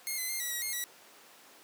5% pulse tone with pitch steps, 2142 / 2036 / 2107 / 1946 / 1914 / 2138 / 1942 Hz, C7 / C7 / C7 / B6 / A#6 / C7 / B6, +40 / -48 / +12 / -26 / +45 / +37 / -30 cents, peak -23 dBFS, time 0.07-0.84 s, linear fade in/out 0 ms, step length 110 ms, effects pink hiss -55 dBFS RMS until 1.63 s + high-pass 400 Hz 12 dB/octave

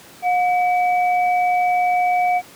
sine tone pair together, 721 / 2289 Hz, F#5 / D7, -45 / -45 cents, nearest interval octave + minor sixth, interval 2000 cents, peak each -15 / -25 dBFS, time 0.22-2.42 s, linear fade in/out 50 ms, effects pink hiss -43 dBFS RMS until 2.55 s + high-pass 150 Hz 12 dB/octave

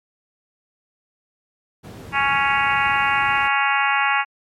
brown noise, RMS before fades -32 dBFS, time 1.83-3.49 s, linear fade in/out 20 ms
harmonic tone, 277.7 Hz, C#4, 3 cents sharp, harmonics 3 / 4 / 5 / 6 / 7 / 8 / 9 / 10, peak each -22 / -23 / -24 / -25 / -25 / -26 / -27 / -27 dBFS, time 2.12-4.25 s, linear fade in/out 50 ms
effects high-pass 100 Hz 12 dB/octave + MP3 64 kbps

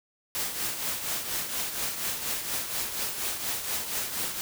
white noise with tremolo, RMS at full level -29 dBFS, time 0.35-4.41 s, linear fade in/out 0 ms, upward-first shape triangle, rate 4.2 Hz, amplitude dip 60%, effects none

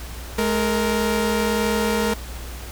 sawtooth tone pair together, 211.9 / 465.4 Hz, G#3 / A#4, +35 / -3 cents, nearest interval octave + major second, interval 1362 cents, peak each -18 dBFS, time 0.38-2.14 s, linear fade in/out 5 ms, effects added 60 Hz sine -33 dBFS peak until 2.71 s + pink hiss -38 dBFS RMS until 2.71 s

